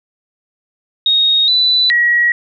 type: tone with pitch steps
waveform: sine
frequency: 3737 / 3983 / 1911 Hz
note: A#7 / B7 / A#6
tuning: +4 / +14 / +43 cents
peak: -9 dBFS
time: 1.06-2.32 s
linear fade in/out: 2 ms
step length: 420 ms
effects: none